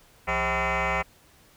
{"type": "tone with frequency modulation", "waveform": "sine", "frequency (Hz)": 641, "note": "E5", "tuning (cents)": -49, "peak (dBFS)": -21, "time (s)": [0.27, 1.03], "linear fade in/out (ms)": 20, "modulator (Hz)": 235, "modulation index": 7.6, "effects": ["tanh soft clip ceiling -21 dBFS", "pink hiss -57 dBFS RMS until 1.56 s"]}